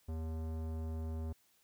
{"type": "tone with tanh clipping", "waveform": "sine", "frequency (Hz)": 80, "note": "D#2", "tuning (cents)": 49, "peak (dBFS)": -39, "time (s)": [0.08, 1.33], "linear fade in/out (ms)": 10, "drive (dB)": 18, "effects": ["white hiss -71 dBFS RMS until 1.63 s"]}